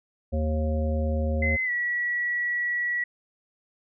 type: harmonic tone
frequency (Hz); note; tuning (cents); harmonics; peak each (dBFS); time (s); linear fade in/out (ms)
77.4; D#2; -9; 1 / 3 / 5 / 7 / 9; -24 / -31 / -40 / -31 / -41; 0.32-1.57; 20
type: tone with pitch glide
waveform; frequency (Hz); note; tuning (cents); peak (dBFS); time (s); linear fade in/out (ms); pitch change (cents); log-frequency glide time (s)
sine; 2050 to 1934.9; C7 to B6; -36 to -36; -24; 1.42-3.04; 5; -100; 1.64-1.71
effects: none